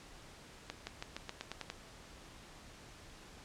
accelerating click train, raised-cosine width 0.2 ms, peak -23 dBFS, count 9, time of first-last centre 0.7-1.701 s, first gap 170 ms, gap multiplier 0.91, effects pink hiss -55 dBFS RMS until 3.44 s + low-pass 8000 Hz 12 dB/octave

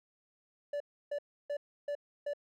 triangle tone bursts, 579 Hz, D5, 25 cents flat, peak -31 dBFS, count 5, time 0.73-2.335 s, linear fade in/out 5 ms, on 73 ms, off 310 ms, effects none

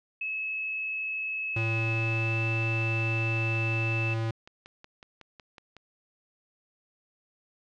sine tone with pitch glide, 2586 to 2637 Hz, E7 to E7, -34 to 0 cents, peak -29 dBFS, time 0.21-4.14 s, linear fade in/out 5 ms, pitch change +34 cents, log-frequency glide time 1.67-2.39 s
square tone, 112.7 Hz, A2, 42 cents sharp, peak -28 dBFS, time 1.56-4.31 s, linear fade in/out 5 ms
click train, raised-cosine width 0.2 ms, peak -29 dBFS, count 18, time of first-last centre 2.63-5.767 s, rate 5.42 Hz
effects low-pass 4000 Hz 12 dB/octave

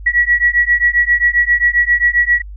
sine beating tone pair, 1926 / 1933.5 Hz, B6 / B6, -44 / -37 cents, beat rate 7.5 Hz, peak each -13 dBFS, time 0.06-2.42 s, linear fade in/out 10 ms, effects added 50 Hz sine -28 dBFS peak until 2.56 s

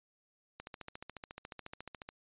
click train, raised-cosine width 0.3 ms, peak -28 dBFS, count 22, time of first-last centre 0.6-2.089 s, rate 14.1 Hz, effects resampled to 8000 Hz

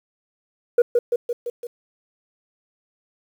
sine tone with echo, 479.8 Hz, A#4, 50 cents sharp, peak -8 dBFS, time 0.78-0.82 s, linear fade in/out 5 ms, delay 170 ms, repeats 5, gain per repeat -4 dB, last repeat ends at 1.67 s, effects tanh soft clip ceiling -9 dBFS + 8-bit

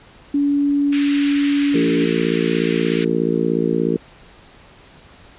sine tone, 285.2 Hz, C#4, 49 cents sharp, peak -14 dBFS, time 0.34-2.05 s, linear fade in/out 5 ms
white band-pass noise, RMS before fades -31 dBFS, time 0.92-3.05 s, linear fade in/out 10 ms, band 1600 to 3200 Hz, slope 24 dB/octave
harmonic tone, 56.8 Hz, A#1, 44 cents flat, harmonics 3 / 4 / 5 / 6 / 7 / 8, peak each -23 / -23 / -23 / -23 / -23 / -23 dBFS, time 1.74-3.97 s, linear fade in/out 5 ms
effects pink hiss -46 dBFS RMS until 5.38 s + resampled to 8000 Hz

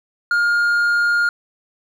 sine tone with hard clipping, 1416 Hz, F6, 23 cents sharp, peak -15 dBFS, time 0.31-1.29 s, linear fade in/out 2 ms, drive 3 dB, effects none

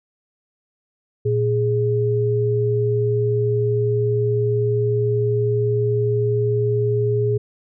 sine tone pair together, 116.54 / 415.3 Hz, A#2 / G#4, 0 / 0 cents, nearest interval octave + minor seventh, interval 2200 cents, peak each -19 dBFS, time 1.25-7.38 s, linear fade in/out 10 ms, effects none

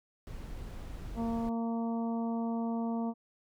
brown noise, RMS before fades -42 dBFS, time 0.27-1.49 s, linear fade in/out 0 ms
harmonic tone, 230 Hz, A#3, 23 cents flat, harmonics 1 / 2 / 3 / 4 / 5, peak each -31 / -42 / -41 / -44 / -50 dBFS, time 1.15-3.14 s, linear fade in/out 50 ms
effects none

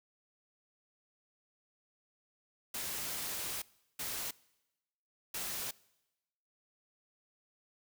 white noise bursts at uneven times, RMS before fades -39 dBFS, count 3, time 2.74-3.62 / 3.99-4.31 / 5.34-5.71 s, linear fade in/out 5 ms, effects noise-tail reverb RT60 1.0 s tail -23 dB re dry

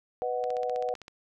sine chord, B major, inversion none, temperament just, 493.9 / 617.4 / 740.8 Hz, B4 / D#5 / F#5, 0 / -14 / +2 cents, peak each -30 / -36 / -32 dBFS, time 0.22-0.94 s, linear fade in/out 0 ms
click train, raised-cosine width 0.2 ms, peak -27 dBFS, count 11, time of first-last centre 0.44-1.081 s, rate 15.6 Hz
effects none

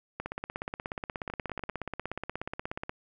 two click trains, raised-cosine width 0.5 ms, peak -23 / -19 dBFS, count 5 / 46, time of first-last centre 1.3-1.692 / 0.2-2.895 s, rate 10.2 / 16.7 Hz, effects none

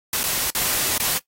white noise with dropouts, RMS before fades -22 dBFS, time 0.13-1.18 s, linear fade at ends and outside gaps 2 ms, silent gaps 0.233-0.238 / 0.504-0.549 / 0.98-0.999 s, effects noise-tail reverb RT60 0.1 s tail -17 dB re dry + AAC 48 kbps

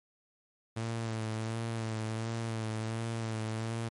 sawtooth tone with vibrato, 112.3 Hz, A2, 36 cents sharp, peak -29 dBFS, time 0.76-3.89 s, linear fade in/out 10 ms, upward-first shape sine, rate 1.4 Hz, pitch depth 39 cents each way, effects MP3 48 kbps

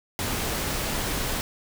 pink noise, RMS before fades -28 dBFS, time 0.19-1.41 s, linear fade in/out 0 ms, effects none

